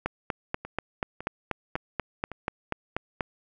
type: two click trains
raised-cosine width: 0.5 ms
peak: -22 / -12 dBFS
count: 4 / 14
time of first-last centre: 0.65-2.317 / 0.06-3.208 s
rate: 1.8 / 4.13 Hz
effects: none